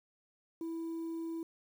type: tone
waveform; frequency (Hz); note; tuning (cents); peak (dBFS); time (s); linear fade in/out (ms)
sine; 329.3; E4; -2; -34; 0.61-1.43; 2
effects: tanh soft clip ceiling -35 dBFS + 10-bit